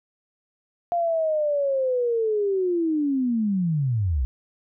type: linear sweep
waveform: sine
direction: down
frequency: 698.5 to 58 Hz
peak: -20 dBFS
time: 0.92-4.25 s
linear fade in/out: 0 ms
effects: none